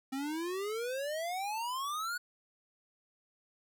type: exponential sweep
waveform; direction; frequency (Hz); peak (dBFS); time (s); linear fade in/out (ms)
square; up; 261.3 to 1482; -35; 0.12-2.18; 10
effects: none